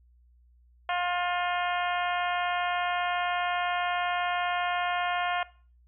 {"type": "harmonic tone", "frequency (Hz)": 354.5, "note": "F4", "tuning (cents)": 26, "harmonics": [2, 3, 4, 5, 6, 7, 8, 9], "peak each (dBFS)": [-29, -33, -35, -37, -39, -40, -41, -42], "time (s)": [0.89, 5.43], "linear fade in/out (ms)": 2, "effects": ["noise-tail reverb RT60 0.4 s tail -19 dB re dry", "added 60 Hz sine -57 dBFS peak until 5.87 s"]}